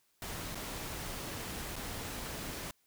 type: noise with dropouts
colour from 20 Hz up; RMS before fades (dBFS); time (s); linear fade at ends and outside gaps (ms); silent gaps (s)
pink; -41; 0.22-2.71; 1; 0.547-0.554 / 1.757-1.763
effects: white hiss -73 dBFS RMS until 2.86 s